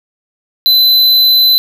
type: tone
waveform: square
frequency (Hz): 4026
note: B7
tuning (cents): +33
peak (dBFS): -6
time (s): 0.66-1.58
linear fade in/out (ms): 0
effects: none